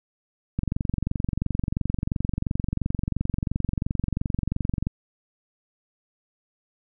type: click train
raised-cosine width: 5 ms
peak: -12 dBFS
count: 99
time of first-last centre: 0.59-4.869 s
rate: 22.9 Hz
effects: none